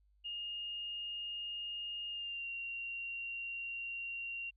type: tone with pitch glide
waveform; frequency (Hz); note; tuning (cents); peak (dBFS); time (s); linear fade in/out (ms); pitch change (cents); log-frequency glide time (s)
sine; 2840 to 2759; F7 to F7; +28 to -22; -39; 0.24-4.51; 20; -50; 2.09-2.48
effects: added 50 Hz sine -67 dBFS peak until 4.56 s